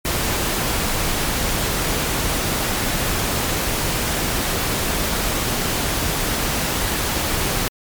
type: noise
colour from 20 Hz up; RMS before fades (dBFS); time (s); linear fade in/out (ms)
pink; -21; 0.05-7.68; 0
effects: MP3 96 kbps